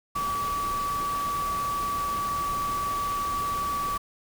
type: tone in noise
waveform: sine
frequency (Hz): 1146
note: D6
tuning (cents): -43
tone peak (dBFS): -26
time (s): 0.15-3.98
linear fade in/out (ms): 10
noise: pink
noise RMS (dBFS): -37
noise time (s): 0.15-3.98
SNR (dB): +8
effects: none